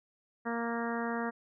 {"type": "harmonic tone", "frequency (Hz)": 233.1, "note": "A#3", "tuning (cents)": 0, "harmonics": [1, 2, 3, 4, 5, 6, 7, 8], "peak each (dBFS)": [-35, -38, -40, -41, -42, -43, -43, -44], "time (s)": [0.45, 1.31], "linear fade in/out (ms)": 20, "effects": []}